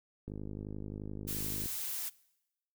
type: click train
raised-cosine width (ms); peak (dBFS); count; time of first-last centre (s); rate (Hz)
3; -29; 72; 0.28-1.659; 51.5
type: noise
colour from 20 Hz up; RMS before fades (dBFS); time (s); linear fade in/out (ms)
blue; -38; 1.27-2.1; 20
effects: noise-tail reverb RT60 0.9 s tail -22 dB re dry